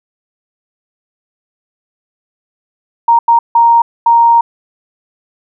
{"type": "tone bursts at uneven times", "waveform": "sine", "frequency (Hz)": 932.3, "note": "A#5", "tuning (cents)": 0, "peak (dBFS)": -4, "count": 4, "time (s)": [[3.08, 3.19], [3.28, 3.39], [3.55, 3.82], [4.06, 4.41]], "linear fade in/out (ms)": 5, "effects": []}